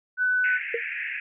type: tone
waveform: sine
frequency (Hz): 1498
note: F#6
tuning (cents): +21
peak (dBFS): -20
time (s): 0.17-0.6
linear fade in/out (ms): 50
type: band-pass noise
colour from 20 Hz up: pink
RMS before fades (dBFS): -32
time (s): 0.44-1.2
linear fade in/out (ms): 2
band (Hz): 1600 to 2600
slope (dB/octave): 96
type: tone with exponential decay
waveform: sine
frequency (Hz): 466.2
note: A#4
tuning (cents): 0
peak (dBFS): -20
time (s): 0.74-0.82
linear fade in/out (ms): 5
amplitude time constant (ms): 17
effects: none